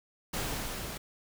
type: noise with level ramp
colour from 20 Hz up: pink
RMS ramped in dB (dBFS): -33 to -40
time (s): 0.33-0.98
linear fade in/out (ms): 10
effects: none